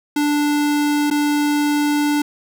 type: tone with dropouts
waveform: square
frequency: 293.7 Hz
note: D4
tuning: in tune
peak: -16 dBFS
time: 0.16-2.22 s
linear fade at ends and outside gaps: 5 ms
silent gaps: 1.102-1.11 s
effects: none